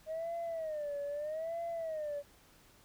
sine tone with vibrato, 622.3 Hz, D#5, in tune, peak -34 dBFS, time 0.06-2.23 s, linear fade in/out 50 ms, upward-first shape sine, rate 0.79 Hz, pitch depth 150 cents each way, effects tanh soft clip ceiling -33 dBFS + pink hiss -63 dBFS RMS until 2.84 s

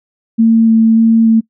sine tone with vibrato, 225.2 Hz, A3, 40 cents sharp, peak -5 dBFS, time 0.38-1.41 s, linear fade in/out 20 ms, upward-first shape square, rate 1.7 Hz, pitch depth 8 cents each way, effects noise-tail reverb RT60 0.1 s tail -23 dB re dry

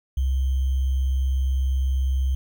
sine tone with sample-and-hold, 65.9 Hz, C2, 13 cents sharp, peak -19 dBFS, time 0.17-2.35 s, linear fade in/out 5 ms, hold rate 3150 Hz, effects none

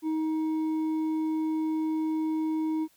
sine tone with hard clipping, 315.1 Hz, D#4, 22 cents sharp, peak -27 dBFS, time 0.02-2.88 s, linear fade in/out 50 ms, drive 4 dB, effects white hiss -64 dBFS RMS until 2.96 s

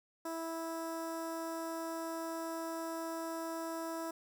15% pulse tone with notch filter, 328.1 Hz, E4, 8 cents flat, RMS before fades -40 dBFS, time 0.25-4.11 s, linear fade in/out 5 ms, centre 3100 Hz, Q 0.81, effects none

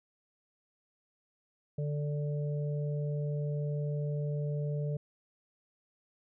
harmonic tone, 146.83 Hz, D3, in tune, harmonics 1 / 3 / 4, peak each -31 / -41 / -43 dBFS, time 1.78-4.97 s, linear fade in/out 5 ms, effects none

